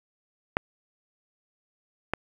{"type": "clicks", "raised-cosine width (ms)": 0.5, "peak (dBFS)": [-7, -10], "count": 2, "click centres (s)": [0.569, 2.136], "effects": ["7-bit"]}